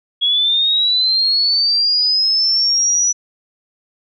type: linear sweep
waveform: sine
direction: up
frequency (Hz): 3322 to 5920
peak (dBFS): -12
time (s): 0.21-3.13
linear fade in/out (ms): 20
effects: none